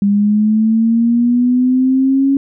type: linear sweep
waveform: sine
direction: up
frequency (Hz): 199.6 to 276.4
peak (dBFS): -9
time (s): 0.02-2.37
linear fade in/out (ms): 2
effects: none